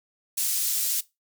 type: high-pass noise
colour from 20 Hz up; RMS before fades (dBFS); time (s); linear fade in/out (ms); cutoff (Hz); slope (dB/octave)
pink; -26; 0.37-1.01; 10; 7000; 12
effects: noise-tail reverb RT60 0.2 s tail -19 dB re dry